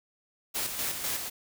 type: noise with tremolo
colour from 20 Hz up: white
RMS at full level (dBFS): -31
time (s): 0.54-1.3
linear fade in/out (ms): 20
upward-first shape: square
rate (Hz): 4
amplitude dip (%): 45
effects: none